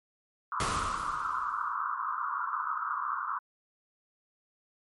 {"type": "band-pass noise", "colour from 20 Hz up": "white", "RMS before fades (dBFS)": -33, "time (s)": [0.52, 3.39], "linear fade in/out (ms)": 2, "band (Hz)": [1000, 1400], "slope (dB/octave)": 96}
{"type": "noise with exponential decay", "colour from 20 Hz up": "pink", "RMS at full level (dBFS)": -30, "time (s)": [0.6, 1.75], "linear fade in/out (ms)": 1, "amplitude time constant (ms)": 250}
{"effects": ["MP3 48 kbps"]}